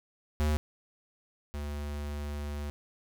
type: tone pair in turn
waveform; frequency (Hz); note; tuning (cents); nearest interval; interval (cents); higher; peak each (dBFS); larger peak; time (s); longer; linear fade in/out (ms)
square; 75.7 / 73.12; D#2 / D2; -47 / -7; minor second; 60; first; -26 / -35; first; 0.4-0.57 / 1.54-2.7; second; 0
effects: 9-bit